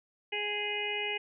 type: harmonic tone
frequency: 415.3 Hz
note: G#4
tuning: in tune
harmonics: 1 / 2 / 4 / 5 / 6 / 7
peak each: -38 / -41 / -46 / -37 / -36 / -37 dBFS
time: 0.32-1.18 s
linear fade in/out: 10 ms
effects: none